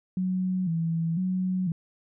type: tone with vibrato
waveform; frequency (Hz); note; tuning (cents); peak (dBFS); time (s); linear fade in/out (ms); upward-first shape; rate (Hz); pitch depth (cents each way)
sine; 174.61; F3; 0; -24; 0.17-1.72; 2; square; 1; 100
effects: none

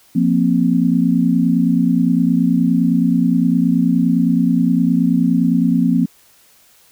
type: chord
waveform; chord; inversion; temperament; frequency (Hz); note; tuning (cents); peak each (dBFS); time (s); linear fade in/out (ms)
sine; F suspended fourth; none; equal with one note detuned; 174.61 / 233.1 / 262.7; F3 / Bb3 / C4; 0 / 0 / +7; -16; 0.15-6.06; 10
effects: white hiss -51 dBFS RMS until 6.91 s

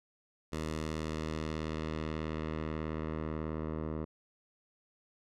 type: tone with low-pass filter sweep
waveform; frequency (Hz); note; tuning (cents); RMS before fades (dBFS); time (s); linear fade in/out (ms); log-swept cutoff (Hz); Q
10% pulse; 78.4; D#2; +14; -37; 0.52-4.05; 10; 9900 to 970; 0.76
effects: none

